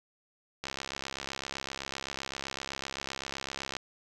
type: click train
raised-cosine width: 0.2 ms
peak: -18 dBFS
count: 213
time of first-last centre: 0.64-3.767 s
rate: 67.8 Hz
effects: none